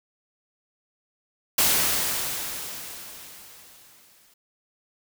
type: noise with exponential decay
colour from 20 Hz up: white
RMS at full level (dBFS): -19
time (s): 1.58-4.34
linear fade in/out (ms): 5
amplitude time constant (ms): 600
effects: none